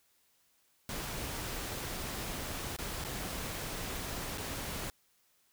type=noise with dropouts; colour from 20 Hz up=pink; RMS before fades=-39 dBFS; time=0.89-4.9 s; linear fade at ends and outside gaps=0 ms; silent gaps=2.764-2.787 / 3.04-3.048 / 4.375-4.381 s; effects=white hiss -71 dBFS RMS until 5.52 s